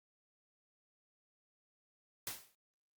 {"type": "noise with exponential decay", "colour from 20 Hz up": "white", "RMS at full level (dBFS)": -38, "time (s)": [2.27, 2.55], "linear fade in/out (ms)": 1, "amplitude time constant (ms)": 60, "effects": ["noise-tail reverb RT60 0.1 s tail -25 dB re dry", "Opus 48 kbps"]}